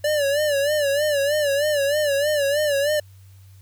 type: tone with vibrato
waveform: square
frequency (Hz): 580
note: D5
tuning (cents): -22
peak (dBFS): -19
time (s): 0.04-3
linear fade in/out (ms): 5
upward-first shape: sine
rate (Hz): 3.2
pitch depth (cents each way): 87
effects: added 96 Hz sine -44 dBFS peak until 3.61 s + white hiss -59 dBFS RMS until 3.61 s